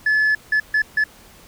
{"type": "tone bursts at uneven times", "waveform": "sine", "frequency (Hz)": 1723, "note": "A6", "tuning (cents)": -37, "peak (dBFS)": -12, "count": 4, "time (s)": [[0.06, 0.35], [0.52, 0.6], [0.74, 0.82], [0.97, 1.04]], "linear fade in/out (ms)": 5, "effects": ["tanh soft clip ceiling -13 dBFS", "pink hiss -47 dBFS RMS until 1.47 s"]}